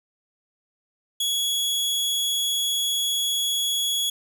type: tone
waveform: sawtooth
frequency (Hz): 3355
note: G#7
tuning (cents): +17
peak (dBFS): -19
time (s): 1.2-4.1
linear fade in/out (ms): 5
effects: none